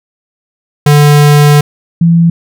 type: tone pair in turn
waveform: square / sine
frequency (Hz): 146.83 / 168.22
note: D3 / E3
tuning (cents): 0 / +35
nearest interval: major second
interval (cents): 235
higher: second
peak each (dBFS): -3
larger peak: neither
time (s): 0.86-1.61 / 2.01-2.3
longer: first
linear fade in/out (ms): 5
effects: none